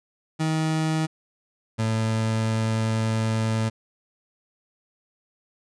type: tone pair in turn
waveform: 30% pulse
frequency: 158.1 / 111.22 Hz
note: D#3 / A2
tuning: +28 / +19 cents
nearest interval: tritone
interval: 609 cents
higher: first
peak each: -19 dBFS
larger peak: neither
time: 0.39-1.07 / 1.78-3.7 s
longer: second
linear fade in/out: 20 ms
effects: resampled to 22050 Hz